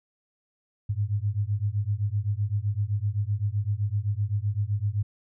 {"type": "beating tone pair", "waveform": "sine", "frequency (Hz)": [99.3, 107.1], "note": ["G2", "A2"], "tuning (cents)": [23, -46], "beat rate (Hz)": 7.8, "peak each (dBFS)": [-27, -27], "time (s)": [0.89, 5.03], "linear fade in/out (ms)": 10, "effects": []}